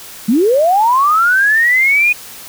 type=linear sweep; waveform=sine; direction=up; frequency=198.3 to 2486 Hz; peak=-8 dBFS; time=0.28-2.13 s; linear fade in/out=10 ms; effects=white hiss -33 dBFS RMS until 2.48 s